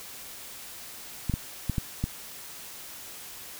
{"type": "clicks", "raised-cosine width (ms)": 5, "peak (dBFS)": -14, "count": 5, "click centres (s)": [1.297, 1.339, 1.697, 1.782, 2.04], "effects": ["white hiss -43 dBFS RMS until 3.59 s"]}